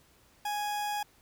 40% pulse tone, 830.6 Hz, G#5, in tune, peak -30 dBFS, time 0.45-1.03 s, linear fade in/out 5 ms, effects pink hiss -63 dBFS RMS until 1.21 s

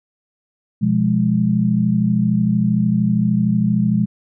sine chord, F diminished, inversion second, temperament equal, 123.47 / 174.61 / 207.7 Hz, Cb3 / F3 / Ab3, 0 / 0 / 0 cents, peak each -20 / -19 / -16 dBFS, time 0.81-4.06 s, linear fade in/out 20 ms, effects none

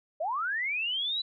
sine linear sweep, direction up, 580 to 4007 Hz, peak -28 dBFS, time 0.2-1.22 s, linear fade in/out 10 ms, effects none

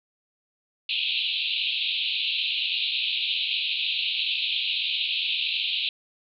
pink band-pass noise, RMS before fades -27 dBFS, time 0.89-5.89 s, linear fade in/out 2 ms, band 2500 to 4100 Hz, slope 96 dB/octave, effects none

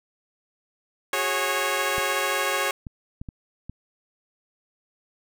10% pulse chord, F# suspended second, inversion none, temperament equal with one note detuned, 370 / 415.3 / 548.3 Hz, F#4 / G#4 / C#5, 0 / 0 / -19 cents, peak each -22 / -20 / -17 dBFS, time 1.13-2.71 s, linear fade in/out 2 ms
clicks, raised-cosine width 5 ms, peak -23 dBFS, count 5, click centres 1.982 / 2.868 / 3.215 / 3.288 / 3.696 s
effects none

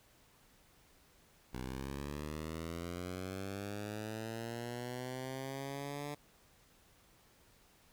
10% pulse linear sweep, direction up, 61.74 to 146.83 Hz, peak -32 dBFS, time 1.53-6.15 s, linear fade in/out 10 ms, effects pink hiss -66 dBFS RMS until 7.92 s

